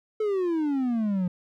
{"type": "exponential sweep", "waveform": "triangle", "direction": "down", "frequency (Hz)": [440, 175.4], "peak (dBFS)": -21, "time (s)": [0.2, 1.28], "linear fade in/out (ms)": 5, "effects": []}